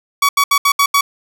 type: tone bursts at uneven times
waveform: sawtooth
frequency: 1131 Hz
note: C#6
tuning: 34 cents sharp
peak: -6 dBFS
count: 6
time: 0.22-0.29 / 0.37-0.44 / 0.51-0.58 / 0.65-0.72 / 0.79-0.86 / 0.94-1.01 s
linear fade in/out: 5 ms
effects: none